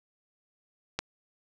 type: click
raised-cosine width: 0.2 ms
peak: -12 dBFS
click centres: 0.99 s
effects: none